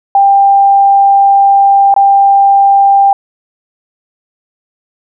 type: tone with dropouts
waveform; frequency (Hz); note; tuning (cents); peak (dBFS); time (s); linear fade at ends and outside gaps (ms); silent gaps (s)
sine; 793; G5; +20; -3; 0.15-3.13; 2; 1.941-1.963
effects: none